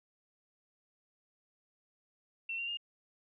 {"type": "tone with pitch steps", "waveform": "sine", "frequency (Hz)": [2704, 2764, 2825], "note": ["E7", "F7", "F7"], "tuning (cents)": [43, -19, 19], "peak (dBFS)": -35, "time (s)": [2.49, 2.772], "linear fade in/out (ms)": 5, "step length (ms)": 94, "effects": []}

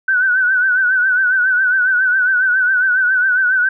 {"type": "tone with vibrato", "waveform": "sine", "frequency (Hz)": 1506, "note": "F#6", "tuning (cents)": 30, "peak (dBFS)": -11, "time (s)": [0.08, 3.69], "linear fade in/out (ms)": 5, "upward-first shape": "triangle", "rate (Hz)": 7.3, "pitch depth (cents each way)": 82, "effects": []}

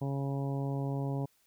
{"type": "harmonic tone", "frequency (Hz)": 138.2, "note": "C#3", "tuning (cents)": -5, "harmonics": [1, 2, 3, 4, 5, 6, 7], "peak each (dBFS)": [-32, -38, -42, -44, -46, -48, -49], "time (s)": [0.01, 1.26], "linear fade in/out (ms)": 10, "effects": ["white hiss -70 dBFS RMS until 1.46 s"]}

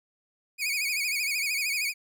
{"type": "tone with vibrato", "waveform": "sawtooth", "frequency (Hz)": 2349, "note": "D7", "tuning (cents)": 0, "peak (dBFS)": -23, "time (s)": [0.58, 1.94], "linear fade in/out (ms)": 50, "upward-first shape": "sine", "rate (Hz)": 13, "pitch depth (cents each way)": 120, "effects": []}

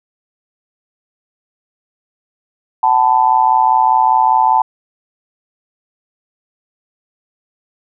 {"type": "tone with amplitude modulation", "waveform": "sine", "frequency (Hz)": 880, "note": "A5", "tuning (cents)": 0, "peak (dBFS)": -4, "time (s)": [2.83, 4.62], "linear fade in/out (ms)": 5, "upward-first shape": "sine", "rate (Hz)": 125, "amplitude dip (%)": 100, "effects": []}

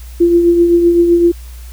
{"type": "tone with tremolo", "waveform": "sine", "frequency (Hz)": 343.7, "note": "F4", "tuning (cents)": -28, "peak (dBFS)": -4, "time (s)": [0.2, 1.32], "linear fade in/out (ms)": 10, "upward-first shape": "triangle", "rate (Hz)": 7.8, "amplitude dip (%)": 50, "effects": ["added 60 Hz sine -28 dBFS peak until 1.72 s", "white hiss -42 dBFS RMS until 1.72 s"]}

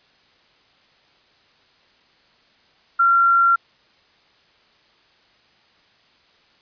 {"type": "tone", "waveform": "sine", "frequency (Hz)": 1373, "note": "F6", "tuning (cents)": -30, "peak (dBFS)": -12, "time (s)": [2.99, 3.56], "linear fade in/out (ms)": 10, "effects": ["white hiss -57 dBFS RMS until 6.61 s", "resampled to 11025 Hz"]}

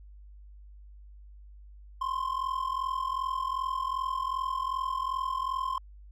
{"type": "ring-modulated tone", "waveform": "triangle", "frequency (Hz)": 1052, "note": "C6", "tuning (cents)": 9, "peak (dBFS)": -24, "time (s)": [2.01, 5.78], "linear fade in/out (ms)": 2, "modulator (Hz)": 21.3, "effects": ["added 50 Hz sine -47 dBFS peak until 6.11 s"]}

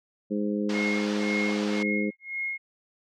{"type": "harmonic tone", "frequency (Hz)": 103.83, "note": "G#2", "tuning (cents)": 0, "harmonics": [2, 3, 4, 5], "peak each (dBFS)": [-27, -31, -33, -35], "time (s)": [0.3, 2.11], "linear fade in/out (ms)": 20}
{"type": "band-pass noise", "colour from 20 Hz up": "pink", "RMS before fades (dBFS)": -37, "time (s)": [0.69, 1.83], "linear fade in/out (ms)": 5, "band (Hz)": [540, 5700], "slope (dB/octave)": 24}
{"type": "tone with tremolo", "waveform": "sine", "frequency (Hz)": 2154, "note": "C7", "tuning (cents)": 50, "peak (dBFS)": -27, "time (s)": [0.73, 2.58], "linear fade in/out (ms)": 20, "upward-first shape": "sine", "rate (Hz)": 1.9, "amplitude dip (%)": 100}
{"effects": []}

